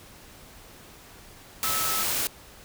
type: tone in noise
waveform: sine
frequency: 1300 Hz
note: E6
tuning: 24 cents flat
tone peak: -31 dBFS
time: 1.64-2.03 s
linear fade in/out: 0 ms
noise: white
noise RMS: -27 dBFS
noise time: 1.63-2.27 s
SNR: -7 dB
effects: pink hiss -49 dBFS RMS until 2.64 s